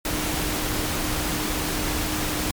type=tone in noise; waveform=sine; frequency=304.7 Hz; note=D#4; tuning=36 cents flat; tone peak=-32 dBFS; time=0.05-2.51 s; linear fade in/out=2 ms; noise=pink; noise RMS=-26 dBFS; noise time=0.05-2.51 s; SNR=-9 dB; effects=MP3 96 kbps